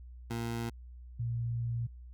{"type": "tone pair in turn", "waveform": ["20% pulse", "sine"], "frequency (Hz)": [116.54, 117.83], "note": ["A#2", "A#2"], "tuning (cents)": [0, 19], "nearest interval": "unison", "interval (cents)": 19, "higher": "second", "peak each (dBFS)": [-29, -31], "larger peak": "first", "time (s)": [[0.3, 0.7], [1.19, 1.87]], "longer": "second", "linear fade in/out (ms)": 10, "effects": ["added 61 Hz sine -46 dBFS peak until 2.13 s"]}